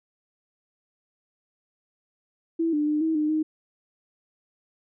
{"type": "tone with pitch steps", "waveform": "sine", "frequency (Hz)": [329.6, 297.8, 301.3, 320.8, 303.4, 311.2], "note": ["E4", "D4", "D4", "E4", "D#4", "D#4"], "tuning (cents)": [0, 24, 44, -47, -44, 0], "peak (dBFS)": -21, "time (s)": [2.59, 3.43], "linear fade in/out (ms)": 10, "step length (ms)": 140, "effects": []}